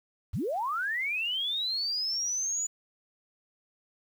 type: linear sweep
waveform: sine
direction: up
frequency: 51.91 to 6980 Hz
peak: -28 dBFS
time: 0.33-2.67 s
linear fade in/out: 10 ms
effects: 9-bit